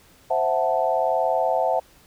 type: chord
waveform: sine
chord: F# half-diminished seventh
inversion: second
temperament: equal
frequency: 523.3 / 659.3 / 740 / 880 Hz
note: C5 / E5 / F#5 / A5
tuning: 0 / 0 / 0 / 0 cents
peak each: -25 / -23 / -24 / -26 dBFS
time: 0.3-1.8 s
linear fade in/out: 10 ms
effects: pink hiss -54 dBFS RMS until 2.06 s